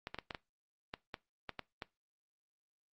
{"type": "clicks", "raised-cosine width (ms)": 0.3, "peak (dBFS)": -24, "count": 10, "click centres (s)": [0.071, 0.145, 0.187, 0.308, 0.348, 0.939, 1.142, 1.493, 1.593, 1.822], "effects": ["noise-tail reverb RT60 0.2 s tail -19 dB re dry", "Opus 48 kbps"]}